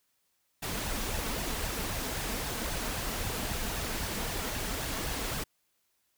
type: noise with flanger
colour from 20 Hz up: pink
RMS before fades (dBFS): -34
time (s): 0.62-5.44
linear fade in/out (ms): 10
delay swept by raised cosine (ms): 1.1 to 4.6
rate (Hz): 3.8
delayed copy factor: +0.5
effects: white hiss -75 dBFS RMS until 6.17 s